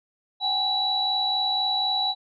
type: tone cluster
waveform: sine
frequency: 760 / 824 / 3929 Hz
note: F#5 / G#5 / B7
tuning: +46 / -14 / -10 cents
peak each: -29 / -30 / -23 dBFS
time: 0.4-2.15 s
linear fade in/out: 50 ms
effects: none